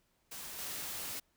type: noise with level steps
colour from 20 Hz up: white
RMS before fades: -45 / -41 dBFS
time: 0.31-1.2 s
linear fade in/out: 10 ms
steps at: 0.58 s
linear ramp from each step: 10 ms
effects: pink hiss -75 dBFS RMS until 1.36 s